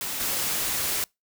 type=noise with level steps; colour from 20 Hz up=white; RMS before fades=-31 / -27 dBFS; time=0.01-1.04 s; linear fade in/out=0 ms; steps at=0.2 s; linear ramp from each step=5 ms; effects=noise-tail reverb RT60 0.2 s tail -26 dB re dry